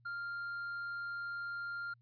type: tone with tanh clipping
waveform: sine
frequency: 1397 Hz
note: F6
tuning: in tune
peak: -39 dBFS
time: 0.05-1.94 s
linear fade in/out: 10 ms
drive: 3 dB
effects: added 119 Hz sine -64 dBFS peak until 2.01 s + resampled to 11025 Hz